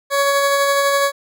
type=tone with tremolo; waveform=20% pulse; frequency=560 Hz; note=C#5; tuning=18 cents sharp; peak=-8 dBFS; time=0.1-1.12 s; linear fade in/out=50 ms; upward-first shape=sine; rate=12 Hz; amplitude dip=25%; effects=none